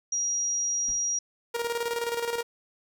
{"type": "tone", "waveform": "sine", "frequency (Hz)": 5730, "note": "F8", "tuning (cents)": 44, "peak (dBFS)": -25, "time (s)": [0.12, 1.19], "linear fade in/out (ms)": 5}
{"type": "noise with exponential decay", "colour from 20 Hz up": "brown", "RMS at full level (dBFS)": -39, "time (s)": [0.88, 1.06], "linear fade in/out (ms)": 2, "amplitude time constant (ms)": 39}
{"type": "tone with tremolo", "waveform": "sawtooth", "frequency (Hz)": 470.1, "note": "A#4", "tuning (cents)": 15, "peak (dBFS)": -22, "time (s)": [1.54, 2.43], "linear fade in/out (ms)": 10, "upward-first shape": "square", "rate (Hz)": 19, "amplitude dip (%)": 55}
{"effects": []}